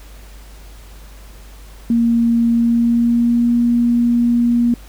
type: tone with pitch glide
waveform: sine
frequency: 233.1 to 238 Hz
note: A#3 to A#3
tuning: 0 to +36 cents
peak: -11 dBFS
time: 1.9-4.74 s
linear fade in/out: 2 ms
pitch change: +36 cents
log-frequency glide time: 2.51-3.54 s
effects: added 50 Hz sine -36 dBFS peak until 4.88 s + pink hiss -45 dBFS RMS until 4.88 s